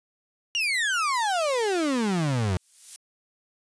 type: exponential sweep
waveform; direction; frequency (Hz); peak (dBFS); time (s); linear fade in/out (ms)
35% pulse; down; 2904 to 87.31; -21; 0.55-2.57; 0
type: noise with exponential growth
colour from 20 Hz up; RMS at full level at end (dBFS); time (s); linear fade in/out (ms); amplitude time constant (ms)
violet; -33; 2.4-2.96; 0; 120
effects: resampled to 22050 Hz